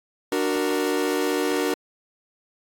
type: chord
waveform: 40% pulse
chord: D augmented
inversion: none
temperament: equal with one note detuned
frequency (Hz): 294.9 / 370 / 466.2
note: D4 / F#4 / A#4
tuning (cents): +7 / 0 / 0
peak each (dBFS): -25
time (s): 0.32-1.74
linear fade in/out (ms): 2
effects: AAC 64 kbps